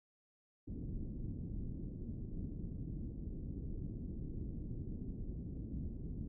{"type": "low-pass noise", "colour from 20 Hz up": "pink", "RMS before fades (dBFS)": -43, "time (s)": [0.67, 6.28], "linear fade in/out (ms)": 10, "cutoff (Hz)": 300, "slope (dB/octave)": 24, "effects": []}